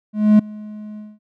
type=tone with ADSR envelope; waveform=triangle; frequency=211.8 Hz; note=G#3; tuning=34 cents sharp; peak=-4 dBFS; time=0.13-1.19 s; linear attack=260 ms; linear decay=6 ms; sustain=-24 dB; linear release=210 ms; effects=none